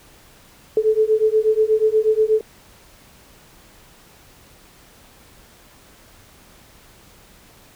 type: beating tone pair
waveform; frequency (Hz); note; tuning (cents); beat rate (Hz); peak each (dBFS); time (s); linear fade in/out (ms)
sine; 431 / 439.3; A4 / A4; -36 / -3; 8.3; -17; 0.77-2.41; 2
effects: pink hiss -49 dBFS RMS until 7.75 s